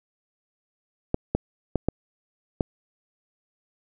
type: clicks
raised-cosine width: 2 ms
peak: -8 dBFS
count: 5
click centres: 1.144 / 1.35 / 1.757 / 1.886 / 2.608 s
effects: none